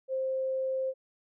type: tone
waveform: sine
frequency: 526 Hz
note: C5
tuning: 9 cents sharp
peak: -28 dBFS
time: 0.08-0.94 s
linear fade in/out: 50 ms
effects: none